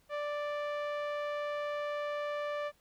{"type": "tone with low-pass filter", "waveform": "sawtooth", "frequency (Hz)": 587.3, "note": "D5", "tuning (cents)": 0, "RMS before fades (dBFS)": -36, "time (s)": [0.09, 2.72], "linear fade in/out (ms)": 50, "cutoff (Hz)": 2200, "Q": 0.8, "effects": ["pink hiss -69 dBFS RMS until 2.8 s"]}